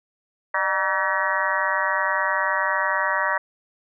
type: harmonic tone with a mistuned harmonic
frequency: 190.6 Hz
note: G3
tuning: 48 cents flat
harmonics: 3 / 4 / 5 / 6 / 7 / 8 / 9 / 10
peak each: -29 / -36 / -26 / -27 / -33 / -28 / -29 / -26 dBFS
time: 0.54-3.38 s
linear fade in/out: 5 ms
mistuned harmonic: 3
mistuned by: +86 cents
effects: none